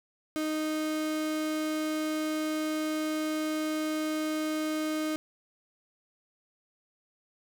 35% pulse tone, 310 Hz, D#4, 6 cents flat, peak -27 dBFS, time 0.36-5.16 s, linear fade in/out 0 ms, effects none

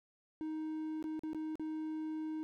triangle tone with dropouts, 312.8 Hz, D#4, 9 cents sharp, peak -35 dBFS, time 0.41-2.43 s, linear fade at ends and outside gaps 0 ms, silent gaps 1.026-1.041 / 1.193-1.235 / 1.332-1.347 / 1.555-1.596 s, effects none

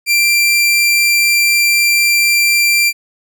sawtooth tone, 2363 Hz, D7, 10 cents sharp, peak -6 dBFS, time 0.06-2.93 s, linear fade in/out 50 ms, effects none

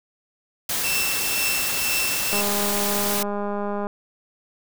white noise, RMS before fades -25 dBFS, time 0.69-3.23 s, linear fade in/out 5 ms
sawtooth tone with tremolo, 2676 Hz, E7, 25 cents sharp, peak -19 dBFS, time 0.84-2.41 s, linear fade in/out 2 ms, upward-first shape triangle, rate 2 Hz, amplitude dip 65%
click train, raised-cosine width 1 ms, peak -15 dBFS, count 315, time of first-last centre 2.33-3.869 s, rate 204 Hz
effects none

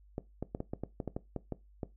clicks, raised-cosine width 2 ms, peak -22 dBFS, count 12, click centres 0.181 / 0.426 / 0.549 / 0.604 / 0.735 / 0.836 / 1.002 / 1.077 / 1.165 / 1.363 / 1.523 / 1.832 s, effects noise-tail reverb RT60 0.2 s tail -18 dB re dry + added 50 Hz sine -57 dBFS peak until 1.96 s

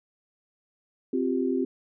sine chord, C suspended fourth, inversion none, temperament equal with one note detuned, 261.6 / 351.9 / 392 Hz, C4 / F4 / G4, 0 / +13 / 0 cents, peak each -26 / -29 / -29 dBFS, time 1.13-1.65 s, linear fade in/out 5 ms, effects none

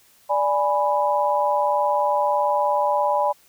sine chord, G# diminished, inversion second, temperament equal, 587.3 / 830.6 / 987.8 Hz, D5 / G#5 / B5, 0 / 0 / 0 cents, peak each -22 dBFS, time 0.29-3.33 s, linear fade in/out 20 ms, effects white hiss -56 dBFS RMS until 3.48 s

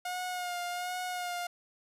sawtooth tone with vibrato, 717 Hz, F5, 45 cents sharp, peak -30 dBFS, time 0.05-1.47 s, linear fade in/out 5 ms, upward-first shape sine, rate 1.3 Hz, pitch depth 30 cents each way, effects resampled to 32000 Hz + 12-bit

